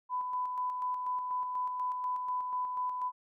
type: tone with tremolo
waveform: sine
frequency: 1000 Hz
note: B5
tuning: 21 cents sharp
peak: -30 dBFS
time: 0.09-3.12 s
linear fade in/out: 50 ms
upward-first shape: square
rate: 4.1 Hz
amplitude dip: 35%
effects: none